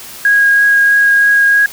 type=tone with vibrato; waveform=sine; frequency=1641 Hz; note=G#6; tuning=21 cents flat; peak=-6 dBFS; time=0.25-1.66 s; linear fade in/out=2 ms; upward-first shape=triangle; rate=3.1 Hz; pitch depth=11 cents each way; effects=white hiss -31 dBFS RMS until 1.72 s